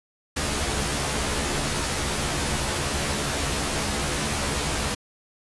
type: noise with comb filter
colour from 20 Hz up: pink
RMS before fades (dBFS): -26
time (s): 0.36-4.95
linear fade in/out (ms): 10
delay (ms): 14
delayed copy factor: +1
effects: resampled to 24000 Hz